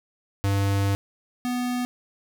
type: tone pair in turn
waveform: square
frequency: 99.2 / 247 Hz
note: G2 / B3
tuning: +21 / 0 cents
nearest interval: octave + major third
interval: 1579 cents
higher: second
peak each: -21 / -25 dBFS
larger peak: first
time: 0.44-0.95 / 1.45-1.85 s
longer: first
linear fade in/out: 0 ms
effects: none